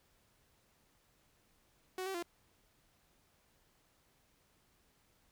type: tone with pitch steps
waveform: sawtooth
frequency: 371.8 / 384.6 / 344.9 Hz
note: F#4 / G4 / F4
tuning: +8 / -33 / -22 cents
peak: -34 dBFS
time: 1.98-2.226 s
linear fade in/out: 2 ms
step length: 82 ms
effects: pink hiss -72 dBFS RMS until 5.31 s